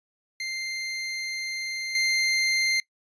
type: tone with level steps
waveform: 25% pulse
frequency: 2093 Hz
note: C7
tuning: in tune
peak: -26 / -18 dBFS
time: 0.4-2.8 s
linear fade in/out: 2 ms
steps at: 1.95 s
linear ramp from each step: 2 ms
effects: noise-tail reverb RT60 0.1 s tail -21 dB re dry + resampled to 22050 Hz